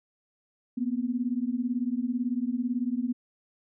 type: beating tone pair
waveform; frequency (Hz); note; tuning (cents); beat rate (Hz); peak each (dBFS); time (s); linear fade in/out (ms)
sine; 236.4 / 254.4; A#3 / C4; +24 / -48; 18; -29; 0.77-3.13; 10
effects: none